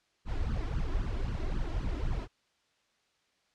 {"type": "noise with flanger", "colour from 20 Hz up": "brown", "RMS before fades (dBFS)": -32, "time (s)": [0.25, 2.28], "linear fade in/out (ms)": 50, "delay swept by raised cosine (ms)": [0.65, 3.05], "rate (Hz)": 3.8, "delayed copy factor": 0.9, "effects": ["white hiss -72 dBFS RMS until 3.54 s", "low-pass 5000 Hz 12 dB/octave"]}